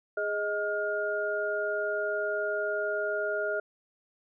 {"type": "tone cluster", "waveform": "sine", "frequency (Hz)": [415.9, 627, 1420], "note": ["G#4", "D#5", "F6"], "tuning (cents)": [2, 13, 28], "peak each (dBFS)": [-33, -31, -32], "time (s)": [0.17, 3.6], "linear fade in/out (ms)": 5, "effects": []}